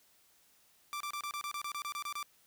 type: tone bursts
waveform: sawtooth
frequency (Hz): 1174.7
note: D6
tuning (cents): 0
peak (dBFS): -33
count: 13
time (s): 0.93-2.228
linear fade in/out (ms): 0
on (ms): 74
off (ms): 28
effects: white hiss -67 dBFS RMS until 2.46 s